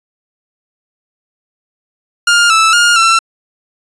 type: tone with pitch steps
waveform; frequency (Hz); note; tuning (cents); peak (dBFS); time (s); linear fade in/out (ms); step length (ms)
sawtooth; 1409 / 1316 / 1418 / 1344; F6 / E6 / F6 / E6; +15 / -3 / +26 / +33; -3; 2.27-3.19; 5; 230
effects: resampled to 22050 Hz